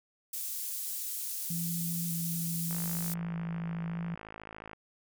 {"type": "high-pass noise", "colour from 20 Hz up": "pink", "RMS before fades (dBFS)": -37, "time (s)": [0.33, 3.14], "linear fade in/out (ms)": 5, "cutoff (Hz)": 9800, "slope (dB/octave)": 12}
{"type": "tone with vibrato", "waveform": "sine", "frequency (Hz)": 168.7, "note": "E3", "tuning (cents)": 40, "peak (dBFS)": -33, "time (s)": [1.5, 4.15], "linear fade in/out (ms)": 5, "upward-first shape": "square", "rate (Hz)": 0.82, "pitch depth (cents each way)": 10}
{"type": "click train", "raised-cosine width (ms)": 0.5, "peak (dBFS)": -29, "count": 110, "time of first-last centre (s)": [2.71, 4.732], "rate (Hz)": 53.9}
{"effects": []}